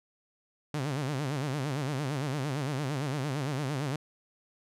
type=tone with vibrato; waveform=sawtooth; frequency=140 Hz; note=C#3; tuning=18 cents sharp; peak=-26 dBFS; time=0.74-3.96 s; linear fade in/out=2 ms; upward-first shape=sine; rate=8.8 Hz; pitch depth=160 cents each way; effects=low-pass 10000 Hz 12 dB/octave